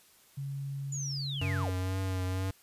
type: tone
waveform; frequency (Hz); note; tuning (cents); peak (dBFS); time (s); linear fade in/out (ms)
sine; 138.59; C#3; 0; -34; 0.37-1.65; 10
type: linear sweep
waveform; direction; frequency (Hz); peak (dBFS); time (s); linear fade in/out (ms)
sine; down; 7040 to 392; -36; 0.92-1.7; 5
type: tone with vibrato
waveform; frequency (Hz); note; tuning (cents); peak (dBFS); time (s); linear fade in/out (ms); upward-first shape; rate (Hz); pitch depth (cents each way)
square; 93.7; F#2; +22; -31; 1.41-2.51; 5; triangle; 2.1; 33
effects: white hiss -61 dBFS RMS until 2.62 s + resampled to 32000 Hz